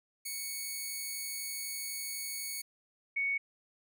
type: tone pair in turn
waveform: 5% pulse / sine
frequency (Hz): 2224 / 2224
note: C#7 / C#7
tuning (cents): +5 / +5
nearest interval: unison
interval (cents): 0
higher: neither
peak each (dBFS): -27 / -29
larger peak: first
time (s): 0.25-2.62 / 3.16-3.38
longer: first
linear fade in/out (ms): 10
effects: none